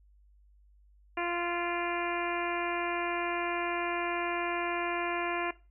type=harmonic tone with a mistuned harmonic; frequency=346.8 Hz; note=F4; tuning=12 cents flat; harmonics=1 / 2 / 3 / 4 / 5 / 6 / 7 / 8; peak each=-35 / -36 / -37 / -41 / -39 / -43 / -39 / -43 dBFS; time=1.17-5.51 s; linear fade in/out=5 ms; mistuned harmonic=7; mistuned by=-19 cents; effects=noise-tail reverb RT60 0.3 s tail -18 dB re dry + added 50 Hz sine -58 dBFS peak until 5.7 s